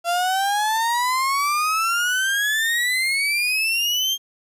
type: exponential sweep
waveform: 35% pulse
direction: up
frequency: 679 to 3218 Hz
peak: -17 dBFS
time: 0.04-4.18 s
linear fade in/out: 50 ms
effects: resampled to 32000 Hz + 9-bit